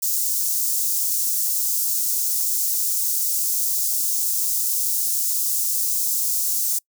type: high-pass noise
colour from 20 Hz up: white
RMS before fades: -22 dBFS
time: 0.02-6.79 s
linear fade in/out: 10 ms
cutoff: 5800 Hz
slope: 24 dB/octave
effects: noise-tail reverb RT60 0.1 s tail -26 dB re dry